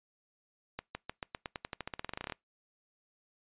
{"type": "accelerating click train", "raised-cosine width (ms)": 0.3, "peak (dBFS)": -21, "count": 22, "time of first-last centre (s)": [0.79, 2.322], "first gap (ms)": 160, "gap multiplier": 0.91, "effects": ["noise-tail reverb RT60 0.2 s tail -25 dB re dry", "resampled to 8000 Hz"]}